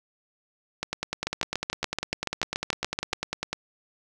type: two click trains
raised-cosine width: 0.2 ms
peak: -11 / -9 dBFS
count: 28 / 14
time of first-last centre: 0.83-3.53 / 1.27-3.132 s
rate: 10 / 6.98 Hz
effects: none